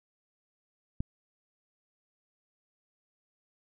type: click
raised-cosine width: 5 ms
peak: -19 dBFS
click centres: 1.005 s
effects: none